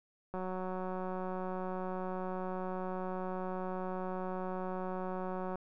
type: click train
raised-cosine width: 1 ms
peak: -26 dBFS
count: 966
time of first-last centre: 0.34-5.556 s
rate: 185 Hz
effects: none